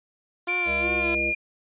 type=tone with vibrato; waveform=15% pulse; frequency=349.2 Hz; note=F4; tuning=in tune; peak=-24 dBFS; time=0.47-1.15 s; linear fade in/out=5 ms; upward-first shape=sine; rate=2.7 Hz; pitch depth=45 cents each way
type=tone with pitch glide; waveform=sine; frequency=2349 to 2414 Hz; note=D7 to D7; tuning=0 to +47 cents; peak=-23 dBFS; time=0.48-1.35 s; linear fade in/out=10 ms; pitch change=+47 cents; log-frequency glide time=0.68-1.12 s
type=harmonic tone; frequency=68 Hz; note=C#2; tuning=33 cents flat; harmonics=1 / 3 / 5 / 7 / 9; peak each=-35 / -38 / -32 / -36 / -33 dBFS; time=0.65-1.34 s; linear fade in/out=50 ms
effects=resampled to 8000 Hz